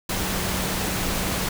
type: tone in noise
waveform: sine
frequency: 187.2 Hz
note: F#3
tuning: 20 cents sharp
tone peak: -31 dBFS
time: 0.09-1.49 s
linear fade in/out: 5 ms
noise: pink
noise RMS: -26 dBFS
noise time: 0.09-1.49 s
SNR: -8 dB
effects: none